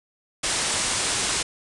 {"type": "low-pass noise", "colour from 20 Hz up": "white", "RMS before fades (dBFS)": -25, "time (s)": [0.43, 1.43], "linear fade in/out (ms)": 10, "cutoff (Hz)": 9700, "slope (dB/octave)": 96, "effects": []}